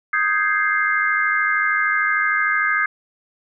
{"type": "chord", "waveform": "sine", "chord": "Ab major seventh", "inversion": "second", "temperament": "equal", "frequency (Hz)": [1244.5, 1568, 1661.2, 2093], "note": ["Eb6", "G6", "Ab6", "C7"], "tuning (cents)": [0, 0, 0, 0], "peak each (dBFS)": -22, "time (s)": [0.13, 2.86], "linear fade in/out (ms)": 5, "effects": []}